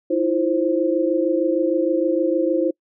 sine tone cluster, 318.9 / 345.4 / 526 Hz, D#4 / F4 / C5, +43 / -19 / +9 cents, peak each -21 dBFS, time 0.1-2.71 s, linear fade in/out 10 ms, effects noise-tail reverb RT60 0.1 s tail -26 dB re dry

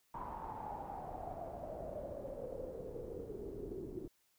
pink noise with low-pass filter sweep, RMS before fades -45 dBFS, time 0.14-4.08 s, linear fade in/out 5 ms, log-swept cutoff 980 to 350 Hz, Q 9.1, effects white hiss -75 dBFS RMS until 4.38 s

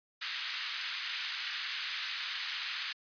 white band-pass noise, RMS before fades -38 dBFS, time 0.21-2.93 s, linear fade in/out 10 ms, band 1400 to 4500 Hz, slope 24 dB/octave, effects resampled to 11025 Hz

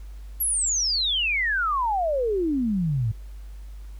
sine exponential sweep, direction down, 11840 to 103.83 Hz, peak -21 dBFS, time 0.4-3.12 s, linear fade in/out 10 ms, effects added 50 Hz sine -36 dBFS peak until 3.99 s + pink hiss -58 dBFS RMS until 3.99 s

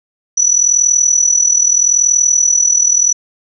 sine tone with amplitude modulation, 5920 Hz, F#8, in tune, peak -5 dBFS, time 0.37-3.13 s, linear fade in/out 10 ms, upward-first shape sine, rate 40.8 Hz, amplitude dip 75%, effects none

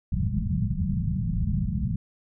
white low-pass noise, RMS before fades -26 dBFS, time 0.12-1.96 s, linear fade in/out 5 ms, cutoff 210 Hz, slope 96 dB/octave, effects none

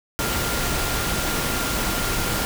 sine tone in noise, 1396.9 Hz, F6, in tune, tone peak -32 dBFS, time 0.19-2.45 s, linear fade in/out 0 ms, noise pink, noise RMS -24 dBFS, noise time 0.19-2.45 s, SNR -11 dB, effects none

